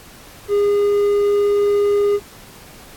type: tone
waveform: triangle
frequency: 408.4 Hz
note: G#4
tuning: 29 cents flat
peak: -11 dBFS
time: 0.48-2.2 s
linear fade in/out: 50 ms
effects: pink hiss -42 dBFS RMS until 2.96 s + AAC 64 kbps